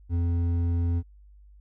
sine tone with hard clipping, 85.7 Hz, F2, 32 cents flat, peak -24 dBFS, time 0.09-1.03 s, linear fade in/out 50 ms, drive 7 dB, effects added 50 Hz sine -49 dBFS peak until 1.6 s

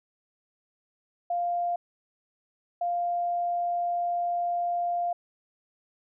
sine tone bursts at uneven times, 698.5 Hz, F5, in tune, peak -25 dBFS, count 2, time 1.3-1.76 / 2.81-5.13 s, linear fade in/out 5 ms, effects none

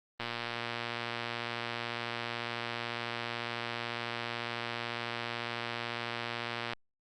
click train, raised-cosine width 0.3 ms, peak -19 dBFS, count 772, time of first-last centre 0.2-6.734 s, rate 118 Hz, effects Opus 32 kbps

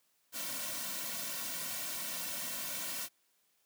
white noise with comb filter, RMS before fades -39 dBFS, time 0.32-3.09 s, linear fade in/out 50 ms, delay 2.4 ms, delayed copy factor -1, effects white hiss -74 dBFS RMS until 3.65 s + high-pass 150 Hz 12 dB/octave

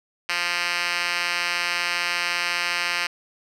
5% pulse tone with band-pass filter, 174.61 Hz, F3, in tune, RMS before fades -25 dBFS, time 0.29-3.07 s, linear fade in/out 5 ms, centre 3200 Hz, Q 2.1, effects none

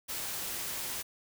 white noise, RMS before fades -37 dBFS, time 0.08-1.03 s, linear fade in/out 20 ms, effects none

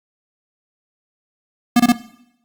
square tone bursts, 240 Hz, B3, 49 cents flat, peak -9 dBFS, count 3, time 1.76-1.922 s, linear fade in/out 5 ms, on 38 ms, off 24 ms, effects noise-tail reverb RT60 0.8 s tail -17 dB re dry + Opus 48 kbps

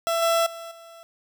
30% pulse tone with level steps, 668 Hz, E5, 23 cents sharp, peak -19 / -16 / -33 / -41 dBFS, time 0.07-1.03 s, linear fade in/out 0 ms, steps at 0.22 / 0.46 / 0.71 s, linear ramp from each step 5 ms, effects none

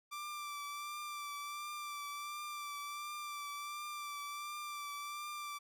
sawtooth tone with vibrato, 1174.7 Hz, D6, in tune, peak -38 dBFS, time 0.11-5.59 s, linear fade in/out 20 ms, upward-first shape triangle, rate 1.4 Hz, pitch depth 30 cents each way, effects none

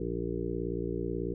harmonic tone, 58.27 Hz, A#1, in tune, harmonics 1 / 2 / 3 / 5 / 6 / 7 / 8, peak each -39 / -41 / -38 / -39 / -37 / -37 / -40 dBFS, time 0-1.34 s, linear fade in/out 5 ms, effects none

